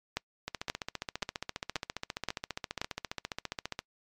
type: two click trains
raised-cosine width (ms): 0.2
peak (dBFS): -13 / -17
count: 6 / 50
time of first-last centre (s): 0.17-2.816 / 0.48-3.791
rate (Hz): 1.89 / 14.8
effects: noise-tail reverb RT60 0.1 s tail -25 dB re dry + MP3 96 kbps